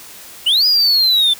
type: linear two-way sweep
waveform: triangle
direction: up then down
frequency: 2794 to 4978 to 3496 Hz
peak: -9 dBFS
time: 0.46-1.34 s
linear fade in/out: 10 ms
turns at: 0.66 s
effects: white hiss -37 dBFS RMS until 1.39 s